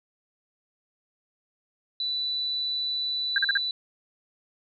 sine tone, 3973 Hz, B7, 10 cents sharp, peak -26 dBFS, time 2-3.71 s, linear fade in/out 2 ms
sine tone bursts, 1600 Hz, G6, 35 cents sharp, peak -19 dBFS, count 4, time 3.36-3.574 s, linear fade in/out 2 ms, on 22 ms, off 42 ms
effects none

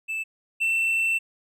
triangle tone pair in turn, 2637 / 2683 Hz, E7 / E7, 0 / +30 cents, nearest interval unison, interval 30 cents, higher second, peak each -25 / -19 dBFS, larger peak second, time 0.08-0.24 / 0.6-1.19 s, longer second, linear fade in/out 20 ms, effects none

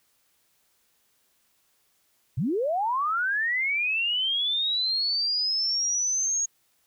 sine linear sweep, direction up, 100.9 to 6645 Hz, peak -23 dBFS, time 2.37-6.46 s, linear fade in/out 10 ms, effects white hiss -68 dBFS RMS until 6.86 s

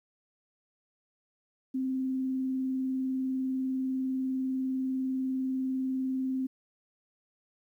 sine tone with vibrato, 261.5 Hz, C4, 1 cent flat, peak -28 dBFS, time 1.74-6.47 s, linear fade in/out 10 ms, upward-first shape sine, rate 20 Hz, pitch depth 22 cents each way, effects 11-bit

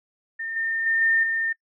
sine tone with level steps, 1813 Hz, A#6, 49 cents flat, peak -28 / -23 / -19 / -17 / -22 dBFS, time 0.39-1.53 s, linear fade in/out 10 ms, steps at 0.56 / 0.86 / 1.01 / 1.23 s, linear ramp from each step 5 ms, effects noise-tail reverb RT60 0.1 s tail -25 dB re dry

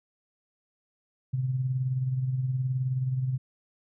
sine tone with tremolo, 129.5 Hz, C3, 17 cents flat, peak -23 dBFS, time 1.33-3.38 s, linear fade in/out 10 ms, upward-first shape sine, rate 19 Hz, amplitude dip 50%, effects none

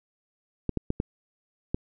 clicks, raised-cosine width 3 ms, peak -13 dBFS, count 5, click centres 0.693 / 0.773 / 0.904 / 1.001 / 1.745 s, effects none

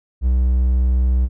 triangle tone, 62.8 Hz, B1, 30 cents sharp, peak -11 dBFS, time 0.21-1.29 s, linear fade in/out 50 ms, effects none

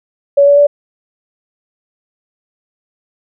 sine tone with pitch steps, 565 / 571.6 / 578.2 Hz, C#5 / D5 / D5, +33 / -47 / -27 cents, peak -4 dBFS, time 0.37-0.67 s, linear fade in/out 10 ms, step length 100 ms, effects none

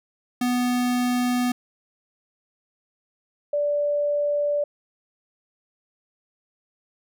square / sine tone pair in turn, 246.9 / 583.5 Hz, B3 / D5, 0 / -11 cents, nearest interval octave + minor third, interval 1489 cents, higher second, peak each -21 / -20 dBFS, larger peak second, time 0.41-1.52 / 3.53-4.64 s, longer neither, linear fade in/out 5 ms, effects none

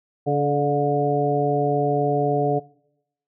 harmonic tone with a mistuned harmonic, 143.8 Hz, D3, 36 cents flat, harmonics 1 / 2 / 3 / 4 / 5, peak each -24 / -27 / -23 / -27 / -24 dBFS, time 0.26-2.6 s, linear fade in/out 20 ms, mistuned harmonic 4, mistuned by +49 cents, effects noise-tail reverb RT60 0.8 s tail -23 dB re dry

